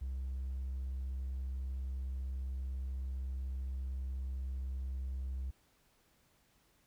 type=tone; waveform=triangle; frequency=65.41 Hz; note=C2; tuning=in tune; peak=-33 dBFS; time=0.01-5.51 s; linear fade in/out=10 ms; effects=tanh soft clip ceiling -32 dBFS + pink hiss -71 dBFS RMS until 6.86 s